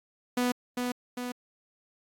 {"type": "tone with echo", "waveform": "sawtooth", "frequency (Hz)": 246.9, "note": "B3", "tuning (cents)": 0, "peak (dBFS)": -21, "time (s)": [0.37, 0.52], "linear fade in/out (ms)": 5, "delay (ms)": 400, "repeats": 2, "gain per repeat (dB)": -4, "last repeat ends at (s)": 1.32, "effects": ["AAC 48 kbps"]}